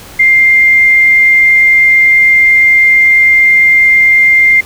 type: tone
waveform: sine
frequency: 2103 Hz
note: C7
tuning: 8 cents sharp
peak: -3 dBFS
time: 0.19-4.61 s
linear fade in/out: 10 ms
effects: pink hiss -32 dBFS RMS until 4.65 s